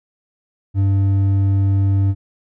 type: tone with hard clipping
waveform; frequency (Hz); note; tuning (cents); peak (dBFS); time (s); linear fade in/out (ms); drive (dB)
sine; 98; G2; 0; -14; 0.74-2.15; 50; 5
effects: none